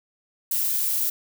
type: noise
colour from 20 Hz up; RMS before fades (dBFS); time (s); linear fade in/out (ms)
violet; -24; 0.51-1.1; 5
effects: none